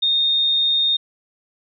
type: tone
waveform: sine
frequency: 3678 Hz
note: A#7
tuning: 24 cents flat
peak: -15 dBFS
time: 0.02-0.97 s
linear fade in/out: 10 ms
effects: none